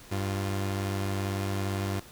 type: tone pair together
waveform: sawtooth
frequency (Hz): 97.96 / 349.1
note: G2 / F4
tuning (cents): -1 / -1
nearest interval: octave + minor seventh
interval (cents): 2200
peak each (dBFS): -25 / -33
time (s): 0.11-2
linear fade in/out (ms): 10
effects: pink hiss -50 dBFS RMS until 2.11 s